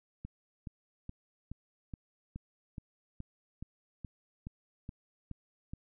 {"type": "click train", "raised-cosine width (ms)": 5, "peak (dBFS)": -29, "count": 14, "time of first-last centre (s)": [0.25, 5.735], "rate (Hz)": 2.37, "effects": []}